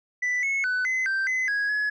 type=tone with pitch steps; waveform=sine; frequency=1983 / 2190 / 1499 / 2040 / 1565 / 2033 / 1657 / 1693 Hz; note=B6 / C#7 / F#6 / C7 / G6 / B6 / G#6 / G#6; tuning=+7 / -22 / +22 / -44 / -3 / +50 / -4 / +33 cents; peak=-20 dBFS; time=0.22-1.9 s; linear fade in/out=10 ms; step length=210 ms; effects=tanh soft clip ceiling -22 dBFS